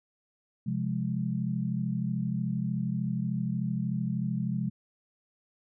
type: chord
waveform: sine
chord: F minor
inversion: second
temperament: equal with one note detuned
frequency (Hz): 131.34 / 174.61 / 207.7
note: C3 / F3 / Ab3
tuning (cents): +7 / 0 / 0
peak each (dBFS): -32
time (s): 0.66-4.7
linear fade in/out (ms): 10
effects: none